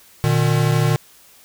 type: tone pair together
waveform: square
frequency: 119.58 / 152.1 Hz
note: A#2 / D#3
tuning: +45 / -39 cents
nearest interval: major third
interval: 416 cents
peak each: -18 dBFS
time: 0.24-0.96 s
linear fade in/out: 0 ms
effects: white hiss -49 dBFS RMS until 1.44 s